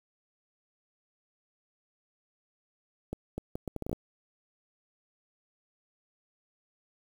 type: accelerating click train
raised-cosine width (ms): 2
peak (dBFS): -21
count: 10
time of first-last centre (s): 3.13-3.93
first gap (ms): 250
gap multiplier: 0.7
effects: 8-bit